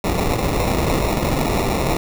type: noise with sample-and-hold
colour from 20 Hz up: pink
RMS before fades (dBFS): -19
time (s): 0.04-1.97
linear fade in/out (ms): 2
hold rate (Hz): 1575
effects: none